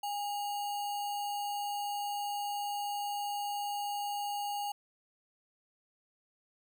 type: tone with sample-and-hold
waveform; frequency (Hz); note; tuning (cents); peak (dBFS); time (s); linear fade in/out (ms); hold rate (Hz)
sine; 816; G#5; -31; -33; 0.03-4.72; 5; 3675
effects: none